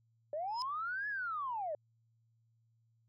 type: linear two-way sweep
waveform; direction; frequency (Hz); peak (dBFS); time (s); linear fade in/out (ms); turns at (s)
sine; up then down; 569 to 1719 to 569; -35; 0.33-1.75; 2; 1.08
type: tone with exponential growth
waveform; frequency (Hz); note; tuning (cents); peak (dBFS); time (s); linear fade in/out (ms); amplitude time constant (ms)
sine; 5100; D#8; +42; -33; 0.48-0.62; 0; 30
effects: tanh soft clip ceiling -28 dBFS + added 114 Hz sine -70 dBFS peak until 3.08 s